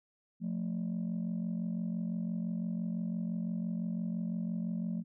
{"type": "tone pair together", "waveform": "sine", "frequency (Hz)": [176.6, 222.5], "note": ["F3", "A3"], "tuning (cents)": [20, 20], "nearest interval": "major third", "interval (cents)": 400, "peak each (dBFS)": [-33, -34], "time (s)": [0.4, 5.04], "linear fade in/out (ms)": 50, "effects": ["tanh soft clip ceiling -29 dBFS"]}